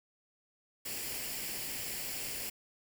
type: noise with comb filter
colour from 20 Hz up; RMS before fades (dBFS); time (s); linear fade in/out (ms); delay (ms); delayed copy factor
white; -39; 0.85-2.5; 10; 0.4; +0.55
effects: none